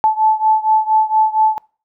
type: beating tone pair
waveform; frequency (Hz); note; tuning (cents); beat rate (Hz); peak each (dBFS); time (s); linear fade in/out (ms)
sine; 869 / 873.3; A5 / A5; -22 / -13; 4.3; -13 / -15; 0.04-1.58; 0
effects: noise-tail reverb RT60 0.4 s tail -25 dB re dry